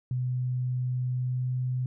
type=tone with pitch glide; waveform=sine; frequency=126 to 126.88 Hz; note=B2 to B2; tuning=+35 to +47 cents; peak=-26 dBFS; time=0.11-1.86 s; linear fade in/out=2 ms; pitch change=+12 cents; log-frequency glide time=1.17-1.53 s; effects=none